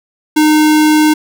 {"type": "tone", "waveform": "square", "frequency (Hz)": 306.4, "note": "D#4", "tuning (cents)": -27, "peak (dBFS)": -7, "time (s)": [0.36, 1.14], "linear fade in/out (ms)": 10, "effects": []}